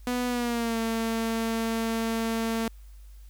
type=tone with pitch glide; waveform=sawtooth; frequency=246.9 to 226.4 Hz; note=B3 to A3; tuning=0 to +50 cents; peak=-22 dBFS; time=0.07-2.68 s; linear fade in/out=2 ms; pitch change=-150 cents; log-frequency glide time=0.27-0.78 s; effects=added 50 Hz sine -44 dBFS peak until 3.29 s + white hiss -63 dBFS RMS until 3.29 s